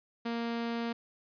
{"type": "tone", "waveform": "sawtooth", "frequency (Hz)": 233.1, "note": "A#3", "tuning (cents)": 0, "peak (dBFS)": -28, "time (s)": [0.25, 0.93], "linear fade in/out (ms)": 10, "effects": ["resampled to 11025 Hz"]}